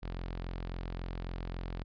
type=tone; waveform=sawtooth; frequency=43.65 Hz; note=F1; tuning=in tune; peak=-33 dBFS; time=0.02-1.84 s; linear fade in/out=20 ms; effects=resampled to 11025 Hz